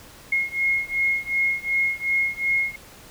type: beating tone pair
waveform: sine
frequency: 2154 / 2156.7 Hz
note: C7 / C#7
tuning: +50 / -48 cents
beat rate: 2.7 Hz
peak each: -23 / -24 dBFS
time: 0.32-2.76 s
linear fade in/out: 5 ms
effects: pink hiss -46 dBFS RMS until 3.1 s